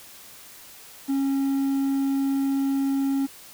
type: tone with quantisation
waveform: triangle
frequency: 273.4 Hz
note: C#4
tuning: 24 cents flat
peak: -19 dBFS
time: 1.08-3.27 s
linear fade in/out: 20 ms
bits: 8
effects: white hiss -46 dBFS RMS until 3.53 s